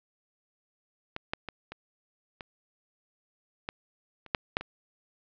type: clicks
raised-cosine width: 0.3 ms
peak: -18 / -13 / -20 / -23 / -23 / -16 / -30 / -8 / -9 / -21 dBFS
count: 10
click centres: 1.164 / 1.335 / 1.487 / 1.72 / 2.408 / 3.689 / 4.263 / 4.348 / 4.569 / 4.61 s
effects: low-pass 4000 Hz 12 dB/octave